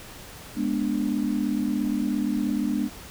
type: chord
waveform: sine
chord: G# diminished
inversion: none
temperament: equal with one note detuned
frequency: 207.7 / 244.8 / 293.7 Hz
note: G#3 / B3 / D4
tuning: 0 / -15 / 0 cents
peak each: -27 dBFS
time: 0.55-2.9 s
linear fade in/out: 50 ms
effects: pink hiss -43 dBFS RMS until 3.1 s